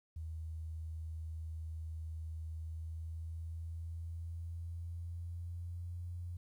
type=tone with pitch glide; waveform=sine; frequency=80.1 to 87.35 Hz; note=E2 to F2; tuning=-49 to +1 cents; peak=-40 dBFS; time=0.16-6.37 s; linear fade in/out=5 ms; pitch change=+150 cents; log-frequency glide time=2.53-6.05 s; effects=12-bit